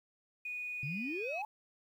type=tone with pitch glide; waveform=sine; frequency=2470 to 2556 Hz; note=D#7 to D#7; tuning=-13 to +46 cents; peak=-37 dBFS; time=0.45-1.42 s; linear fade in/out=5 ms; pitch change=+59 cents; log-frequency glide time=1.21-1.3 s
type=exponential sweep; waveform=sine; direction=up; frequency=129.6 to 885 Hz; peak=-36 dBFS; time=0.83-1.45 s; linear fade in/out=2 ms
effects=tanh soft clip ceiling -30 dBFS + 11-bit